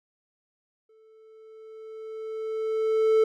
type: tone with exponential growth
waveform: triangle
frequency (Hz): 440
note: A4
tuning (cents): 0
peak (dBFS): -14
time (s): 0.89-3.24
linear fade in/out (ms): 5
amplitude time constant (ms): 510
effects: none